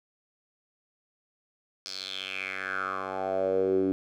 10% pulse tone with band-pass filter sweep, 95.2 Hz, F#2, 50 cents sharp, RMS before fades -30 dBFS, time 1.86-3.92 s, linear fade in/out 0 ms, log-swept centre 5100 to 300 Hz, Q 5.4, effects none

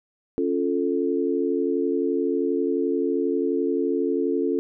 sine chord, Db augmented, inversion none, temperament equal, 277.2 / 349.2 / 440 Hz, Db4 / F4 / A4, 0 / 0 / 0 cents, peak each -25 dBFS, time 0.38-4.59 s, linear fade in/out 0 ms, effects none

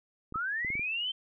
clicks, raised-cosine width 3 ms, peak -30 dBFS, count 6, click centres 0.324 / 0.358 / 0.648 / 0.703 / 0.754 / 0.795 s
sine linear sweep, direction up, 1242 to 3136 Hz, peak -30 dBFS, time 0.34-1.12 s, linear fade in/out 10 ms
effects none

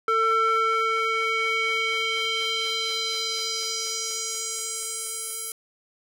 square tone with band-pass filter sweep, 447.9 Hz, A4, 31 cents sharp, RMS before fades -26 dBFS, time 0.08-5.52 s, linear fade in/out 2 ms, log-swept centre 1200 to 11000 Hz, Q 2.5, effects none

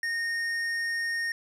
triangle tone with hard clipping, 1846 Hz, A#6, 17 cents flat, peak -29 dBFS, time 0.03-1.32 s, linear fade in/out 2 ms, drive 12 dB, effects none

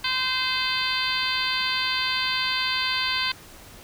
harmonic tone with a mistuned harmonic, 516 Hz, C5, 24 cents flat, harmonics 2 / 3 / 4 / 5 / 6 / 7 / 8 / 9, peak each -31 / -31 / -31 / -31 / -31 / -31 / -31 / -31 dBFS, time 0.04-3.32 s, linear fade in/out 5 ms, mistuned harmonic 7, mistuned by -19 cents, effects pink hiss -46 dBFS RMS until 3.83 s

